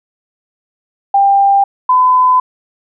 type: tone pair in turn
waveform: sine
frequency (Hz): 794 / 1010.8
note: G5 / B5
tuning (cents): +22 / +40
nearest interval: major third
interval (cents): 418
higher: second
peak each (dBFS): -6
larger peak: neither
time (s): 1.14-1.64 / 1.89-2.4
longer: second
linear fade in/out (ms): 5
effects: none